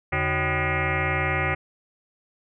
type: tone with frequency modulation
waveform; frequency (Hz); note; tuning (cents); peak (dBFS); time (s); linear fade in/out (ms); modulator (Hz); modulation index
sine; 1000; B5; +21; -21; 0.12-1.55; 10; 229; 5.9
effects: none